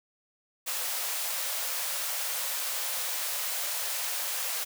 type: high-pass noise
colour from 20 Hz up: white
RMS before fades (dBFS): -32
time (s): 0.66-4.65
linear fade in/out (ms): 20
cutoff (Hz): 480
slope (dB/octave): 96
effects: none